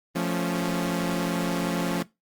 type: chord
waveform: sawtooth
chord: F augmented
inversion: none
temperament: equal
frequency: 174.61 / 220 / 277.2 Hz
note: F3 / A3 / C#4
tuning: 0 / 0 / 0 cents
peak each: -23 / -28 / -26 dBFS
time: 0.15-2.03 s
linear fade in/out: 10 ms
effects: noise-tail reverb RT60 0.2 s tail -19 dB re dry + Opus 24 kbps